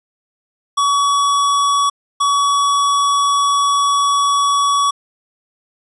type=tone bursts at uneven times; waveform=square; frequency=1132 Hz; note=C#6; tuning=36 cents sharp; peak=-13 dBFS; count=2; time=0.77-1.9 / 2.2-4.91 s; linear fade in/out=10 ms; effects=resampled to 24000 Hz